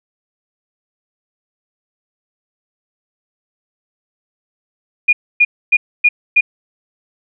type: tone bursts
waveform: sine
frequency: 2436 Hz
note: D#7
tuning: 37 cents flat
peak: -6 dBFS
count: 5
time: 5.08-6.41 s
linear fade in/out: 10 ms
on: 50 ms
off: 270 ms
effects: none